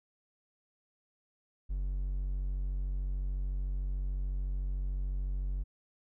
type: tone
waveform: triangle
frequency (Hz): 46.85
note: F#1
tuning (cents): +22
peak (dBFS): -29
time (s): 1.69-5.64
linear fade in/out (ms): 20
effects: none